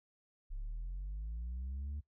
sine linear sweep, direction up, 32.7 to 74.4 Hz, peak -36 dBFS, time 0.5-2.01 s, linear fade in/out 20 ms, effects noise-tail reverb RT60 0.1 s tail -18 dB re dry + tanh soft clip ceiling -37 dBFS

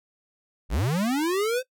square linear sweep, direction up, 35 to 523.3 Hz, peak -23 dBFS, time 0.69-1.63 s, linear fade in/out 50 ms, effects noise-tail reverb RT60 0.1 s tail -20 dB re dry

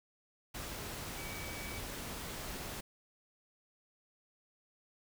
sine tone in noise, 2280 Hz, C#7, 48 cents sharp, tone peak -48 dBFS, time 1.17-1.79 s, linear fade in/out 10 ms, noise pink, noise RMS -43 dBFS, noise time 0.54-2.81 s, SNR -8 dB, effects none

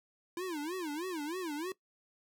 square tone with vibrato, 330 Hz, E4, 2 cents sharp, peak -36 dBFS, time 0.37-1.72 s, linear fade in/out 2 ms, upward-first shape sine, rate 3.2 Hz, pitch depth 230 cents each way, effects noise-tail reverb RT60 0.1 s tail -18 dB re dry

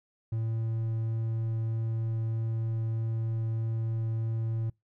triangle tone, 112.7 Hz, A2, 42 cents sharp, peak -26 dBFS, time 0.32-4.7 s, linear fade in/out 5 ms, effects noise-tail reverb RT60 0.2 s tail -26 dB re dry

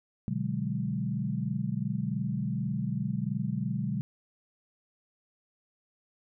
sine chord, G# half-diminished seventh, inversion first, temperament equal, 123.47 / 146.83 / 185 / 207.7 Hz, B2 / D3 / F#3 / G#3, 0 / 0 / 0 / 0 cents, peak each -34 dBFS, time 0.28-4.01 s, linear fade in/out 0 ms, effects none

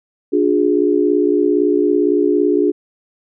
sine chord, D diminished, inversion none, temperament equal with one note detuned, 293.7 / 357.6 / 415.3 Hz, D4 / F4 / Ab4, 0 / +41 / 0 cents, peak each -16 dBFS, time 0.32-2.72 s, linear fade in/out 20 ms, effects none

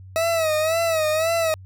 40% pulse tone with vibrato, 642 Hz, E5, 46 cents flat, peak -18 dBFS, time 0.16-1.54 s, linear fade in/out 0 ms, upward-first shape sine, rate 1.9 Hz, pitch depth 80 cents each way, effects added 94 Hz sine -39 dBFS peak until 1.65 s

